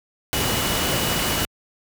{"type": "tone in noise", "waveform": "sine", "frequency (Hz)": 2938, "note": "F#7", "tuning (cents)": -13, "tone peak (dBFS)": -30, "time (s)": [0.33, 1.45], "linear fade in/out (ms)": 0, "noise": "pink", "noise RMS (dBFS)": -22, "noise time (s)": [0.33, 1.45], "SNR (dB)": -11, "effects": ["high-pass 60 Hz 12 dB/octave"]}